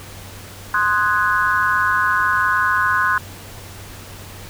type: chord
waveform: sine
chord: Ab dominant seventh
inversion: first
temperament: equal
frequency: 1046.5 / 1244.5 / 1480 / 1661.2 Hz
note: C6 / Eb6 / Gb6 / Ab6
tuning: 0 / 0 / 0 / 0 cents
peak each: -19 / -23 / -18 / -23 dBFS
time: 0.74-3.18 s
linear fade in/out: 2 ms
effects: added 96 Hz sine -38 dBFS peak until 4.49 s + pink hiss -38 dBFS RMS until 4.49 s